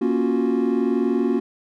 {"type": "chord", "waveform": "triangle", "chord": "Gb major seventh", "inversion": "first", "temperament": "equal with one note detuned", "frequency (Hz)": [236.2, 277.2, 349.2, 370], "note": ["Bb3", "Db4", "F4", "Gb4"], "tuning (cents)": [23, 0, 0, 0], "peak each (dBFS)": [-20, -21, -23, -21], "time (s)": [0.01, 1.4], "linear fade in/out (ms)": 10, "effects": ["tanh soft clip ceiling -8 dBFS"]}